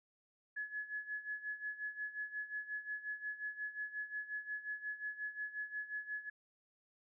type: tone with tremolo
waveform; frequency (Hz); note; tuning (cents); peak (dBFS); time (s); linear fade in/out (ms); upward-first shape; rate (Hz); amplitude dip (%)
sine; 1700; G#6; +40; -37; 0.56-6.3; 10; sine; 5.6; 80
effects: none